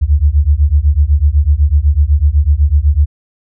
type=beating tone pair; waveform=sine; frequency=69.3 / 77.3 Hz; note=C#2 / D#2; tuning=0 / -11 cents; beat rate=8 Hz; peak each=-10 dBFS; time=0.01-3.06 s; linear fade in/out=20 ms; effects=none